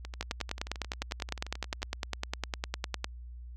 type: two click trains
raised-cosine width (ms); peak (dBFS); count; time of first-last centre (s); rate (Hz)
0.2; -24 / -14; 21 / 29; 0.05-1.82 / 0.21-3.044; 11.3 / 9.88
effects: added 60 Hz sine -42 dBFS peak until 3.56 s